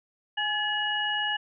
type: tone cluster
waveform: sine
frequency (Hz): 835 / 1713 / 2903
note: G#5 / A6 / F#7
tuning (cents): +9 / -47 / -34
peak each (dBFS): -32 / -29 / -29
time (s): 0.37-1.37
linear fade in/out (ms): 10
effects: none